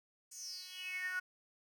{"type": "tone with high-pass filter sweep", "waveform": "10% pulse", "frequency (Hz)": 367.9, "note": "F#4", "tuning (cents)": -10, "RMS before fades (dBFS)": -43, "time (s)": [0.31, 1.2], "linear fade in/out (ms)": 10, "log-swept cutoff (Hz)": [7400, 1400], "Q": 9.7, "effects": []}